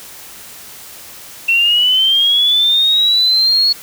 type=linear sweep; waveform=sine; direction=up; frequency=2693 to 4372 Hz; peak=-9 dBFS; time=1.48-3.73 s; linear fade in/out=10 ms; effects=white hiss -35 dBFS RMS until 3.82 s